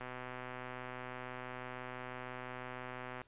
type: click train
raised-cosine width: 0.5 ms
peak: -29 dBFS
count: 405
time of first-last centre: 0.01-3.216 s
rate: 126 Hz
effects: pink hiss -68 dBFS RMS until 3.27 s + resampled to 8000 Hz